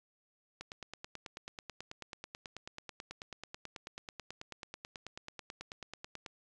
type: click train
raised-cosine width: 0.2 ms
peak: -26 dBFS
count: 53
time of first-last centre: 0.61-6.262 s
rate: 9.2 Hz
effects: resampled to 24000 Hz